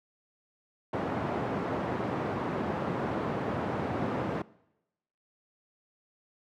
pink band-pass noise, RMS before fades -32 dBFS, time 0.93-4.42 s, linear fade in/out 5 ms, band 130 to 1100 Hz, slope 12 dB/octave, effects noise-tail reverb RT60 0.9 s tail -22 dB re dry + high-pass 80 Hz 12 dB/octave

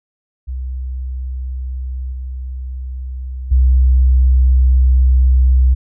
sine tone with level steps, 64 Hz, C2, 38 cents flat, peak -20 / -22 / -6 dBFS, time 0.47-5.75 s, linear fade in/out 20 ms, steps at 2.12 / 3.51 s, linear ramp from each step 10 ms, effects tanh soft clip ceiling -4 dBFS

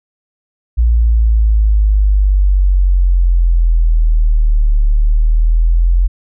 sine exponential two-way sweep, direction down then up, 58.27 to 36.54 to 44.27 Hz, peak -7 dBFS, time 0.77-6.08 s, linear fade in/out 20 ms, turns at 4.84 s, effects none

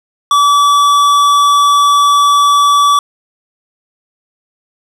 sine tone with tanh clipping, 1150 Hz, D6, 37 cents flat, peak -8 dBFS, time 0.31-2.99 s, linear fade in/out 2 ms, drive 15 dB, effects none

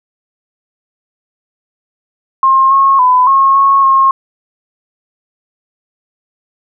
sine tone with pitch steps, 1066 / 1088 / 1004 / 1085 / 1097 / 1077 Hz, C6 / C#6 / B5 / C#6 / C#6 / C6, +32 / -33 / +28 / -37 / -18 / +50 cents, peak -5 dBFS, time 2.43-4.11 s, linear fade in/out 2 ms, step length 280 ms, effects none

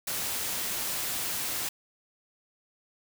white noise, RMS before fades -32 dBFS, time 0.07-1.69 s, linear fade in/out 5 ms, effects none

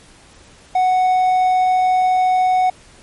triangle tone, 740 Hz, F#5, in tune, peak -10 dBFS, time 0.75-2.7 s, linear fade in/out 5 ms, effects pink hiss -46 dBFS RMS until 3.02 s + MP3 48 kbps

